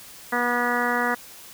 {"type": "harmonic tone", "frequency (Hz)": 242.6, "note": "B3", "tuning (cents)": -31, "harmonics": [1, 2, 3, 4, 5, 6, 7, 8], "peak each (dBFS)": [-29, -29, -29, -29, -29, -29, -29, -29], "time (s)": [0.32, 1.15], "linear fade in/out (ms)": 10, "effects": ["white hiss -44 dBFS RMS until 1.53 s"]}